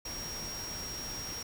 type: tone in noise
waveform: sine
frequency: 5600 Hz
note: F8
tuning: 4 cents sharp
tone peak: -39 dBFS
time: 0.05-1.43 s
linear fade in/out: 5 ms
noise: pink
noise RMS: -43 dBFS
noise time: 0.05-1.43 s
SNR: +1 dB
effects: none